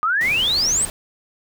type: exponential sweep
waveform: sine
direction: up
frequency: 1199 to 8600 Hz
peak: -16 dBFS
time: 0.03-0.85 s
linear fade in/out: 0 ms
type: noise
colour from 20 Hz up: pink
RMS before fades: -32 dBFS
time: 0.21-0.9 s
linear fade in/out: 0 ms
effects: none